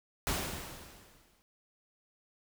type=noise with exponential decay; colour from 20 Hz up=pink; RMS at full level=-31 dBFS; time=0.27-1.42 s; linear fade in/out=0 ms; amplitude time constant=250 ms; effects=none